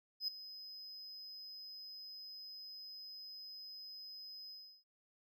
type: tone with ADSR envelope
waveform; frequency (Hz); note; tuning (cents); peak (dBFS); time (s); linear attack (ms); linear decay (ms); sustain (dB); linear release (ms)
triangle; 5050; D#8; +25; -32; 0.2-4.84; 80; 4; -15; 340
effects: none